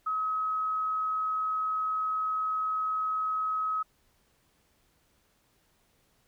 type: tone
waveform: sine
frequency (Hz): 1276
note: D#6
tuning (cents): +43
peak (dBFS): -27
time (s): 0.06-3.83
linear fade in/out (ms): 10
effects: pink hiss -69 dBFS RMS until 6.27 s